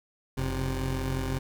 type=tone pair together; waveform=20% pulse; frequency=45.14 / 131.2 Hz; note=F#1 / C3; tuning=-42 / +5 cents; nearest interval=octave + tritone; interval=1847 cents; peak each=-26 dBFS; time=0.37-1.39 s; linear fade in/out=10 ms; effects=none